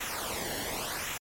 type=noise with flanger; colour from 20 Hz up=pink; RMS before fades=-35 dBFS; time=0-1.18 s; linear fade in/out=10 ms; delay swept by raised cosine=0.21 to 0.82 ms; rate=0.9 Hz; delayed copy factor=-0.7; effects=MP3 64 kbps